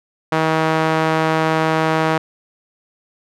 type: tone with band-pass filter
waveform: sawtooth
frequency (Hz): 159.2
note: D#3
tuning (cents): +40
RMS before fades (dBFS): -17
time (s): 0.32-2.18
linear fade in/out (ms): 5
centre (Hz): 1000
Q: 0.74
effects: none